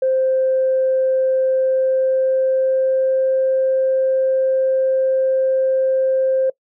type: tone with pitch glide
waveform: sine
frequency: 523.3 to 526.3 Hz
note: C5 to C5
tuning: 0 to +10 cents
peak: -13 dBFS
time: 0.02-6.5 s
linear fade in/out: 5 ms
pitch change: +10 cents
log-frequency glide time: 1.49-3.31 s
effects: noise-tail reverb RT60 0.1 s tail -23 dB re dry + tanh soft clip ceiling -9 dBFS